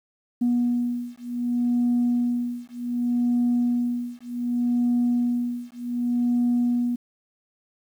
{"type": "beating tone pair", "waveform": "sine", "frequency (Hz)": [241.7, 242.36], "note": ["B3", "B3"], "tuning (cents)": [-37, -32], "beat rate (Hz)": 0.66, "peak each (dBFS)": -23, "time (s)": [0.41, 6.96], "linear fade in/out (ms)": 10, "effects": ["tanh soft clip ceiling -15 dBFS", "9-bit"]}